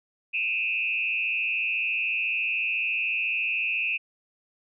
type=tone with frequency modulation; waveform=sine; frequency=2570 Hz; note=E7; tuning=45 cents flat; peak=-24 dBFS; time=0.33-3.98 s; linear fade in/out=20 ms; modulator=114 Hz; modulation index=1.3; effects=none